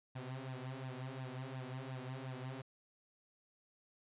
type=tone with flanger; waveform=sawtooth; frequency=130 Hz; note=C3; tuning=11 cents flat; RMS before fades=-45 dBFS; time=0.15-2.62 s; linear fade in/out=10 ms; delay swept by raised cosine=1.1 to 6.7 ms; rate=2.8 Hz; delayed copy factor=+0.8; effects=resampled to 8000 Hz